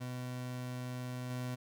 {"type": "tone with level steps", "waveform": "30% pulse", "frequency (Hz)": 125.4, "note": "B2", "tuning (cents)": 27, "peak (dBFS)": [-36, -34], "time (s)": [0, 1.56], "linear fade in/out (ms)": 20, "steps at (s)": 1.3, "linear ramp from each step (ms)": 5, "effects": []}